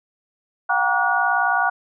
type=tone cluster; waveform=sine; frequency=717 / 776 / 946 / 1152 / 1452 Hz; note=F5 / G5 / A#5 / D6 / F#6; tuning=+45 / -18 / +25 / -34 / -33 cents; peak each=-24 / -23 / -25 / -25 / -20 dBFS; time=0.69-1.7 s; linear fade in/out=10 ms; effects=none